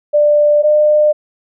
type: tone pair in turn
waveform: sine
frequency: 592 / 602.3 Hz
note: D5 / D5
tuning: +14 / +44 cents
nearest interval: unison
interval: 30 cents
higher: second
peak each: -7 dBFS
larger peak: neither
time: 0.13-0.63 / 0.63-1.13 s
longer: neither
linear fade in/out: 20 ms
effects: none